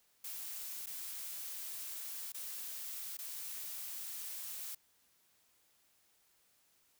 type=noise with dropouts; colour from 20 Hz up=blue; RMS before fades=-44 dBFS; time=0.24-4.75 s; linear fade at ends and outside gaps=5 ms; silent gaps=0.861-0.868 / 2.321-2.344 / 3.171-3.187 s; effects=white hiss -72 dBFS RMS until 6.99 s